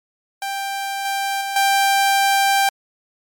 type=tone with level steps; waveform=sawtooth; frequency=788 Hz; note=G5; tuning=9 cents sharp; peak=-19 / -16 / -19 / -10 dBFS; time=0.42-2.69 s; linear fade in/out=2 ms; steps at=1.05 / 1.41 / 1.56 s; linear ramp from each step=2 ms; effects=MP3 96 kbps